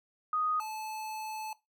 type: tone pair in turn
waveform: sine / square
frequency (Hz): 1244.5 / 868.5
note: D#6 / A5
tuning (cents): 0 / -23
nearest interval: tritone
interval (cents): 623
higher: first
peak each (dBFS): -27 / -37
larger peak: first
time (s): 0.33-0.6 / 0.6-1.53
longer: second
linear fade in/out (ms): 2
effects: noise-tail reverb RT60 0.2 s tail -18 dB re dry + MP3 96 kbps